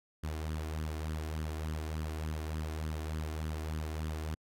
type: tone with flanger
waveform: sawtooth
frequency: 78 Hz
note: D#2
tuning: 5 cents sharp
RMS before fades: -37 dBFS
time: 0.23-4.35 s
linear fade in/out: 10 ms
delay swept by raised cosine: 0.61 to 2.91 ms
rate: 3.4 Hz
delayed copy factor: +0.55
effects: AAC 64 kbps